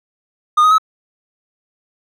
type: tone with pitch steps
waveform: triangle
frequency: 1223 / 1253.8 / 1285.3 Hz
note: D#6 / D#6 / E6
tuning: -30 / +13 / -44 cents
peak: -6 dBFS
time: 0.57-0.783 s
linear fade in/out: 10 ms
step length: 71 ms
effects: none